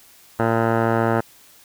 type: tone with low-pass filter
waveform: 10% pulse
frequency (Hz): 114.4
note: A#2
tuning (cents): -32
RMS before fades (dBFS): -19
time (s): 0.39-1.21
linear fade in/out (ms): 10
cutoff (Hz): 1200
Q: 5.4
effects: white hiss -50 dBFS RMS until 1.64 s